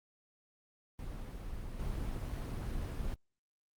brown noise with level steps, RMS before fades -42 / -37 dBFS, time 0.99-3.14 s, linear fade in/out 0 ms, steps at 1.79 s, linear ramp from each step 5 ms, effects Opus 24 kbps

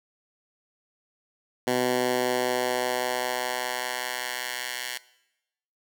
10% pulse tone with high-pass filter sweep, 125.1 Hz, B2, 23 cents sharp, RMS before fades -28 dBFS, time 1.67-4.98 s, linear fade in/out 5 ms, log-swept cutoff 250 to 2100 Hz, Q 0.89, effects noise-tail reverb RT60 0.9 s tail -20 dB re dry

